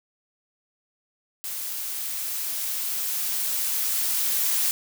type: noise with level ramp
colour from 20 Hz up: blue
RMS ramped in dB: -32 to -23 dBFS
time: 1.44-4.71 s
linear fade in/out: 0 ms
effects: none